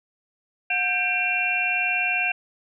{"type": "tone cluster", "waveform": "sine", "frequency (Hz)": [727, 1579, 2378, 2720], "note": ["F#5", "G6", "D7", "F7"], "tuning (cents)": [-31, 12, 21, -46], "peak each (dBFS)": [-30, -29, -25, -24], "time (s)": [0.7, 2.32], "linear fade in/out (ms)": 5, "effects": []}